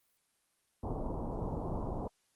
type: low-pass noise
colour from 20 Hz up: pink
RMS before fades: -37 dBFS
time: 0.83-2.08 s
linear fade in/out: 5 ms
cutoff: 1000 Hz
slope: 48 dB/octave
effects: white hiss -75 dBFS RMS until 2.35 s + Opus 32 kbps